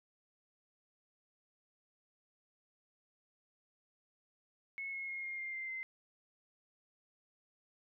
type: tone with pitch steps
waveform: sine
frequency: 2189 / 2169 / 2149 / 2129 / 2110 / 2090 / 2071 Hz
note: C#7 / C#7 / C7 / C7 / C7 / C7 / C7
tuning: -22 / -38 / +46 / +30 / +14 / -2 / -18 cents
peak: -39 dBFS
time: 4.78-5.83 s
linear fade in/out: 0 ms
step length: 150 ms
effects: none